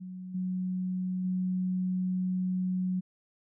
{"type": "tone with level steps", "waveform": "sine", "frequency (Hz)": 184.1, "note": "F#3", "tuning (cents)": -8, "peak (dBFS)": [-38, -29, -27], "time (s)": [0, 3.01], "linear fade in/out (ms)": 20, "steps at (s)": [0.34, 1.24], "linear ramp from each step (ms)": 10, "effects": []}